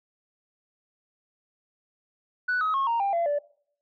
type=tone with pitch steps; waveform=sine; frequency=1484 / 1269.7 / 1086.4 / 929.5 / 795.3 / 680.4 / 582.2 Hz; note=F#6 / D#6 / C#6 / A#5 / G5 / F5 / D5; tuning=+5 / +35 / -35 / -5 / +25 / -45 / -15 cents; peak=-21 dBFS; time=2.48-3.39 s; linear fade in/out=10 ms; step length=130 ms; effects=noise-tail reverb RT60 0.6 s tail -22 dB re dry + tanh soft clip ceiling -20 dBFS